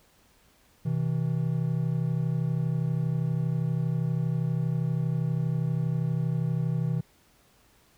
triangle tone pair together, 128.4 / 160.9 Hz, C3 / E3, -32 / -42 cents, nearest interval major third, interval 390 cents, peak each -26 / -25 dBFS, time 0.85-7.01 s, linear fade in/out 10 ms, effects pink hiss -62 dBFS RMS until 7.97 s

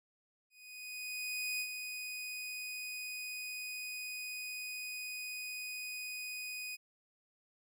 sawtooth tone with ADSR envelope, 2489 Hz, D#7, in tune, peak -31 dBFS, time 0.5-6.77 s, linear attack 1100 ms, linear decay 66 ms, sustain -6 dB, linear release 27 ms, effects none

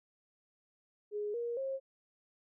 sine tone with pitch steps, 416.4 / 472.8 / 536.9 Hz, G#4 / A#4 / C5, +5 / +24 / +45 cents, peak -34 dBFS, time 1.11-1.8 s, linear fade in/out 50 ms, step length 230 ms, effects none

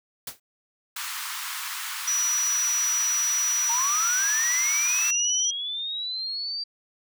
white noise with exponential decay, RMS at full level -29 dBFS, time 0.27-0.4 s, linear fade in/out 5 ms, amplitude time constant 27 ms
pink high-pass noise, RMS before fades -33 dBFS, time 0.96-5.11 s, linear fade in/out 5 ms, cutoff 990 Hz, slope 48 dB/octave
sine tone, 5860 Hz, F#8, 18 cents flat, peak -22 dBFS, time 2.07-5.51 s, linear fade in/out 10 ms
sine linear sweep, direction up, 892 to 4700 Hz, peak -28 dBFS, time 3.69-6.64 s, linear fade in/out 10 ms
effects none

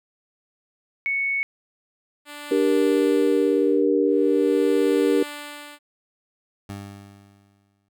sine tone, 2215 Hz, C#7, 2 cents flat, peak -21 dBFS, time 1.06-1.43 s, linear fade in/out 0 ms
5% pulse tone with tremolo, 293.1 Hz, D4, 3 cents flat, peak -21 dBFS, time 2.25-5.79 s, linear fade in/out 50 ms, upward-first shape sine, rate 0.44 Hz, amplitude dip 100%
sine chord, G minor, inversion second, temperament just, 294 / 392 / 470.4 Hz, D4 / G4 / Bb4, +2 / 0 / +16 cents, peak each -21 dBFS, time 2.51-5.23 s, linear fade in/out 5 ms
20% pulse tone with exponential decay, 100 Hz, G2, 35 cents sharp, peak -26 dBFS, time 6.69-7.89 s, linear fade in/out 5 ms, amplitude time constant 260 ms
effects none

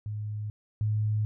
sine tone pair in turn, 105.7 / 106.87 Hz, G#2 / A2, +31 / -50 cents, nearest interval unison, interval 19 cents, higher second, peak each -31 / -24 dBFS, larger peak second, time 0.06-0.5 / 0.81-1.25 s, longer neither, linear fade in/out 0 ms, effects none

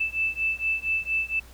sine beating tone pair, 2637 / 2641.3 Hz, E7 / E7, 0 / +3 cents, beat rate 4.3 Hz, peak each -27 dBFS, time 0-1.4 s, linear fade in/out 10 ms, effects added 60 Hz sine -46 dBFS peak until 1.53 s + pink hiss -52 dBFS RMS until 1.53 s

